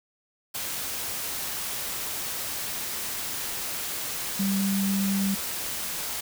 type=tone in noise; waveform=sine; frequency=196 Hz; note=G3; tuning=in tune; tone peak=-23 dBFS; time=4.39-5.35 s; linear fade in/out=10 ms; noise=white; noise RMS=-32 dBFS; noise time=0.54-6.21 s; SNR=+6 dB; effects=none